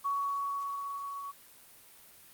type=tone with level ramp; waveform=sine; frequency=1121 Hz; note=C#6; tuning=19 cents sharp; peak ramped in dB=-28 to -37 dBFS; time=0.04-1.32 s; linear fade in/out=20 ms; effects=white hiss -56 dBFS RMS until 2.33 s + Opus 32 kbps